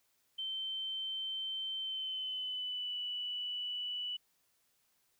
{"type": "tone with pitch glide", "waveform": "sine", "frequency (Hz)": [3100, 2962], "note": ["G7", "F#7"], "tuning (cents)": [-20, 1], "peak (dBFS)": -36, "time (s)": [0.38, 4.17], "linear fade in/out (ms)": 10, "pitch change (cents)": -79, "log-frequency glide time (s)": [1.79, 2.97], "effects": ["white hiss -75 dBFS RMS until 5.19 s"]}